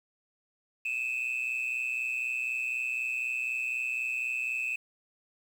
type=tone pair together; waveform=sine; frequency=2513 / 2637 Hz; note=D#7 / E7; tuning=+17 / 0 cents; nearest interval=minor second; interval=83 cents; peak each=-31 / -30 dBFS; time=0.85-4.76 s; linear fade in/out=5 ms; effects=tanh soft clip ceiling -26 dBFS + 9-bit